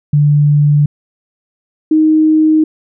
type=tone pair in turn; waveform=sine; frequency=146.83 / 312.2 Hz; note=D3 / D#4; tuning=0 / +6 cents; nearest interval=octave + minor second; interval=1306 cents; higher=second; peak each=-6 dBFS; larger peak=neither; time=0.13-0.86 / 1.91-2.64 s; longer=neither; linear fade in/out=5 ms; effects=none